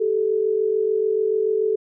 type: tone pair together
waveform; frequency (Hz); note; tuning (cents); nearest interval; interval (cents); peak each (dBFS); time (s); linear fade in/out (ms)
sine; 389.4 / 436.3; G4 / A4; -12 / -15; major second; 197; -23 / -19; 0-1.76; 10
effects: none